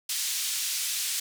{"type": "band-pass noise", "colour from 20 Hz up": "white", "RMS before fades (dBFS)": -30, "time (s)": [0.09, 1.2], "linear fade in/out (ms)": 5, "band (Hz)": [2900, 9400], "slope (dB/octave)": 12, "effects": []}